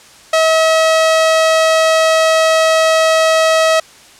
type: tone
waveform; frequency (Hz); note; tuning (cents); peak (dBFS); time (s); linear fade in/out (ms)
sawtooth; 642; E5; -46; -5; 0.33-3.8; 5
effects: white hiss -41 dBFS RMS until 4.19 s + low-pass 8000 Hz 12 dB/octave